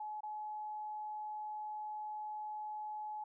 sine tone with dropouts, 850 Hz, G#5, 40 cents sharp, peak -40 dBFS, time 0-3.24 s, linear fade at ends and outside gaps 5 ms, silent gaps 0.207-0.232 s, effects none

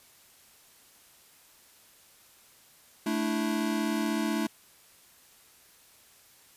square chord, A suspended fourth, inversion none, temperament equal with one note detuned, 218.9 / 293.7 / 329.6 Hz, A3 / D4 / E4, -9 / 0 / 0 cents, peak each -31 / -33 / -33 dBFS, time 3.06-4.47 s, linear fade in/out 5 ms, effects white hiss -58 dBFS RMS until 6.56 s + resampled to 32000 Hz

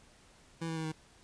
25% pulse tone with pitch steps, 164.9 / 162.35 / 159.84 / 157.36 Hz, E3 / E3 / D#3 / D#3, +1 / -26 / +47 / +20 cents, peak -31 dBFS, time 0.61-0.922 s, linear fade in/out 10 ms, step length 78 ms, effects pink hiss -61 dBFS RMS until 1.23 s + resampled to 22050 Hz

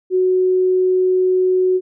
sine tone, 369.8 Hz, F#4, 1 cent flat, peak -12 dBFS, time 0.1-1.81 s, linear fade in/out 50 ms, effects none

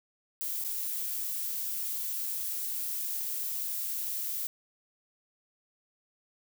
violet noise with dropouts, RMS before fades -34 dBFS, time 0.41-4.47 s, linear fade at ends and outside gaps 0 ms, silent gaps 0.64-0.647 s, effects none

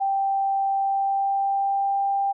sine tone with pitch glide, 784 to 792.2 Hz, G5 to G5, 0 to +18 cents, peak -20 dBFS, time 0-2.33 s, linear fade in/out 20 ms, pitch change +18 cents, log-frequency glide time 0.75-2 s, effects none

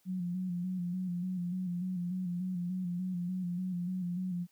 sine tone with vibrato, 180.2 Hz, F#3, 45 cents flat, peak -32 dBFS, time 0.05-4.47 s, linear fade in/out 50 ms, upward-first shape square, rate 3.4 Hz, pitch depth 45 cents each way, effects white hiss -71 dBFS RMS until 4.51 s + high-pass 80 Hz 12 dB/octave

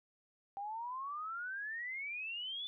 sine exponential sweep, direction up, 784 to 3520 Hz, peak -39 dBFS, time 0.57-2.67 s, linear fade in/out 0 ms, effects none

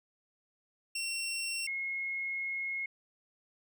20% pulse / sine tone pair in turn, 2725 / 2163 Hz, F7 / C#7, -43 / -43 cents, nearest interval major third, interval 400 cents, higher first, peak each -29 / -33 dBFS, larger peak first, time 0.95-1.67 / 1.67-2.86 s, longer second, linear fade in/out 5 ms, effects none

